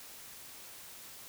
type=silence; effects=white hiss -50 dBFS RMS until 1.28 s